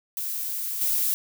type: noise with level steps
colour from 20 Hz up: violet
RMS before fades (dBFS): -30 / -24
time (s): 0.17-1.14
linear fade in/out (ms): 0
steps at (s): 0.81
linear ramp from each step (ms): 2
effects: none

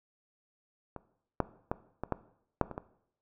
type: clicks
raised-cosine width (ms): 1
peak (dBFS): -26 / -12 / -16 / -20 / -15 / -10 / -26 / -22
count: 8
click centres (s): 0.963 / 1.403 / 1.715 / 2.036 / 2.123 / 2.613 / 2.713 / 2.779
effects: noise-tail reverb RT60 0.7 s tail -17 dB re dry

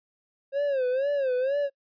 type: tone with vibrato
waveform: triangle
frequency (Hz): 537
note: C5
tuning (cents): +45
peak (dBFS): -21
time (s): 0.52-1.7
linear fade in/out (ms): 50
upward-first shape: sine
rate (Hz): 2.1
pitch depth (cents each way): 130
effects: noise-tail reverb RT60 0.1 s tail -26 dB re dry + resampled to 11025 Hz

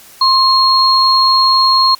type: tone pair together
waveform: sine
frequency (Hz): 1055 / 4269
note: C6 / C8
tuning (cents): +14 / +34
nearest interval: 2 octaves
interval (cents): 2420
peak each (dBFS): -10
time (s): 0.21-1.95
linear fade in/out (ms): 5
effects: white hiss -40 dBFS RMS until 1.99 s + Opus 48 kbps

